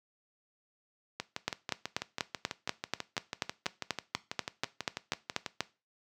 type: two click trains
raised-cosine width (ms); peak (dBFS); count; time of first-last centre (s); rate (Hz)
0.2; -17 / -12; 27 / 18; 1.2-5.462 / 1.48-5.606; 6.1 / 4.12
effects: noise-tail reverb RT60 0.3 s tail -18 dB re dry + high-pass 100 Hz 12 dB/octave